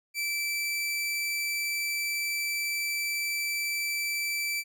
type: tone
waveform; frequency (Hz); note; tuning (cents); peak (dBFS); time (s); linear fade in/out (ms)
sawtooth; 2326; D7; -17; -25; 0.14-4.64; 50
effects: none